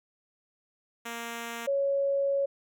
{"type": "tone pair in turn", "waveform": ["5% pulse", "sine"], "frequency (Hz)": [233.1, 555.4], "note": ["A#3", "C#5"], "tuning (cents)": [0, 3], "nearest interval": "octave + minor third", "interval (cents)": 1503, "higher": "second", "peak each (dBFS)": -24, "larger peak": "neither", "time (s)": [[1.05, 1.67], [1.67, 2.46]], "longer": "second", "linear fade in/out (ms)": 10, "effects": []}